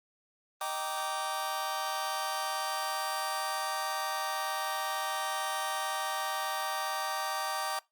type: chord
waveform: sawtooth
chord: Eb major seventh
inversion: none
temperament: just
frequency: 622.3 / 777.8 / 933.4 / 1166.7 Hz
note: Eb5 / G5 / Bb5 / D6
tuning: 0 / -14 / +2 / -12 cents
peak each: -37 / -32 / -35 / -32 dBFS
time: 0.61-7.79 s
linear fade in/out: 2 ms
effects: noise-tail reverb RT60 0.2 s tail -21 dB re dry + Opus 32 kbps